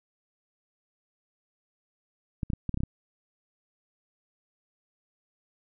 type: clicks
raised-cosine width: 5 ms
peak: -17 dBFS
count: 8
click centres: 2.432 / 2.502 / 2.534 / 2.693 / 2.743 / 2.774 / 2.805 / 2.835 s
effects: none